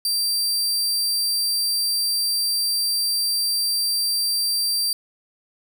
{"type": "tone", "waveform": "sawtooth", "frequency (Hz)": 4700, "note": "D8", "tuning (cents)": 1, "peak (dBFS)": -17, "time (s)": [0.05, 4.93], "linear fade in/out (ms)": 2, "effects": []}